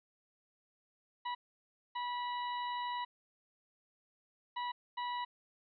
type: tone bursts at uneven times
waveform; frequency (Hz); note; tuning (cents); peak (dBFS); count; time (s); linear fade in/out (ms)
40% pulse; 976; B5; -21; -35; 4; 1.25-1.35 / 1.95-3.05 / 4.56-4.72 / 4.97-5.25; 10
effects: resampled to 11025 Hz + 12-bit